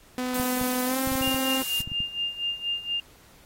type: tone with pitch glide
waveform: sawtooth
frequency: 251.8 to 263.6 Hz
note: B3 to C4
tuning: +34 to +13 cents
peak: -23 dBFS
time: 0.18-1.62 s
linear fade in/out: 0 ms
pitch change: +79 cents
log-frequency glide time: 0.85-0.98 s
type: noise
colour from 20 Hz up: blue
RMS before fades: -32 dBFS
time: 0.34-1.82 s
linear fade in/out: 5 ms
type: clicks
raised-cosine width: 5 ms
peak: -24 dBFS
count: 12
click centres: 0.399 / 0.614 / 1.074 / 1.119 / 1.154 / 1.212 / 1.277 / 1.346 / 1.805 / 1.875 / 1.918 / 2.004 s
type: tone with tremolo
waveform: sine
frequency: 2807 Hz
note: F7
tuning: 8 cents sharp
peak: -24 dBFS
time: 1.22-3 s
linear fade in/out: 2 ms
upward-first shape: sine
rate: 4.2 Hz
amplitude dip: 80%
effects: pink hiss -55 dBFS RMS until 3.45 s + AAC 48 kbps